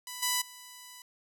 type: tone with level steps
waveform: 5% pulse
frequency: 992 Hz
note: B5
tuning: 7 cents sharp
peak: -27 / -15 / -35 dBFS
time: 0.07-1.02 s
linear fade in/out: 2 ms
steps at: 0.22 / 0.41 s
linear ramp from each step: 10 ms
effects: none